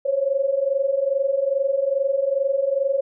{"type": "tone pair together", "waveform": "sine", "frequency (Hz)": [532, 554.4], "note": ["C5", "C#5"], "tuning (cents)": [29, 0], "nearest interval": "minor second", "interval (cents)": 71, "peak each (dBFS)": [-23, -20], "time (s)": [0.05, 3.01], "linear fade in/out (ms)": 10, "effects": []}